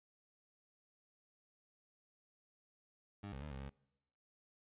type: tone with pitch steps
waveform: 20% pulse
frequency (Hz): 101.1 / 67.5 / 75.2 / 66.8 / 68.8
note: G#2 / C#2 / D2 / C2 / C#2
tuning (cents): -46 / -45 / +42 / +36 / -12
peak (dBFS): -40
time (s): 3.23-3.695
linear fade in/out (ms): 5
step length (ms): 93
effects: noise-tail reverb RT60 1.0 s tail -25 dB re dry + resampled to 8000 Hz